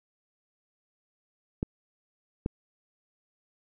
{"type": "clicks", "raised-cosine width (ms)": 3, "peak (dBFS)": -15, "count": 2, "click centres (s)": [1.629, 2.461], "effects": []}